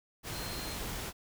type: tone in noise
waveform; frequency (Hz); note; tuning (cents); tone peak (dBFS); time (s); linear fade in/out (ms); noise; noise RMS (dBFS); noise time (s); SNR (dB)
sine; 4186; C8; 0; -45; 0.31-0.78; 50; pink; -39; 0.23-1.13; -9
effects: none